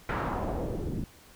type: noise with low-pass filter sweep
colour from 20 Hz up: pink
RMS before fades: -32 dBFS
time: 0.09-1.04 s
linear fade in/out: 2 ms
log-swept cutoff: 1700 to 220 Hz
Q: 1.7
effects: pink hiss -55 dBFS RMS until 1.35 s